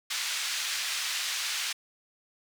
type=band-pass noise; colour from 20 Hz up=white; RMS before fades=-32 dBFS; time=0.1-1.73 s; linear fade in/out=10 ms; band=1700 to 5200 Hz; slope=12 dB/octave; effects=none